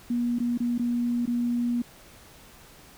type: tone with dropouts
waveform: sine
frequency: 240 Hz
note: B3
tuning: 49 cents flat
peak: -23 dBFS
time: 0.1-1.82 s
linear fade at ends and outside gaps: 5 ms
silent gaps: 0.387-0.401 / 0.576-0.602 / 0.781-0.794 / 1.257-1.275 s
effects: pink hiss -51 dBFS RMS until 2.97 s